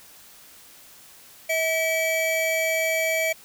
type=tone pair together; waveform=square; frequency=645.4 / 2300 Hz; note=E5 / D7; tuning=-37 / -37 cents; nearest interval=octave + minor seventh; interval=2200 cents; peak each=-25 dBFS; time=1.49-3.33 s; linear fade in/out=10 ms; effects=white hiss -49 dBFS RMS until 3.44 s